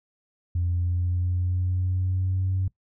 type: tone with pitch glide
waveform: sine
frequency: 87.2 to 94 Hz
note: F2 to F#2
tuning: -2 to +28 cents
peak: -21 dBFS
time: 0.55-2.68 s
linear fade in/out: 5 ms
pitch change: +130 cents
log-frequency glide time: 0.65-2.49 s
effects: noise-tail reverb RT60 0.1 s tail -21 dB re dry + tanh soft clip ceiling -18 dBFS